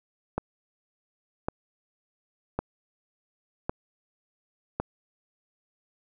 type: click train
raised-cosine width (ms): 1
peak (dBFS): -13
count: 5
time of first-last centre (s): 0.38-4.8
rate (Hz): 0.905
effects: none